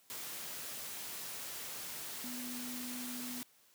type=tone in noise; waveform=sine; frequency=246.9 Hz; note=B3; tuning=in tune; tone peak=-43 dBFS; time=2.24-3.42 s; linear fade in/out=0 ms; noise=white; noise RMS=-44 dBFS; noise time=0.1-3.43 s; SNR=-2 dB; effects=white hiss -67 dBFS RMS until 3.74 s + high-pass 100 Hz 12 dB/octave